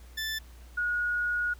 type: tone pair in turn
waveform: 20% pulse / sine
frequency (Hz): 1760 / 1447.8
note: A6 / F#6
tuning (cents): 0 / -38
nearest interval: minor third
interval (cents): 338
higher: first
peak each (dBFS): -26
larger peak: neither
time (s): 0.17-0.39 / 0.77-1.54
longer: second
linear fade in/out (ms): 10
effects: added 60 Hz sine -47 dBFS peak until 1.59 s + pink hiss -58 dBFS RMS until 1.59 s